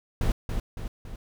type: noise with echo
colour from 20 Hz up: brown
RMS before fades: -23 dBFS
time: 0.21-0.32 s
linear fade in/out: 2 ms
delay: 280 ms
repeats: 3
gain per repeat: -5 dB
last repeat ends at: 1.16 s
effects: none